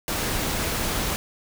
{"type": "noise", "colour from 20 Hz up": "pink", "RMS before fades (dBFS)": -26, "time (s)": [0.08, 1.16], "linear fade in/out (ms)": 0, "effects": []}